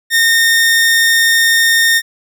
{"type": "tone", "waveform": "sawtooth", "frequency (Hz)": 1832, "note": "A#6", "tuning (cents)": -31, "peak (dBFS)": -5, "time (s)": [0.1, 2.02], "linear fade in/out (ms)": 50, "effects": []}